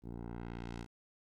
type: tone with low-pass filter sweep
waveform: 10% pulse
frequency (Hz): 58.27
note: A#1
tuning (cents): 0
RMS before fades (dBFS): -44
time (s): 0.02-0.87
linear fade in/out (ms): 50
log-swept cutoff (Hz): 410 to 9700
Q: 0.74
effects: 12-bit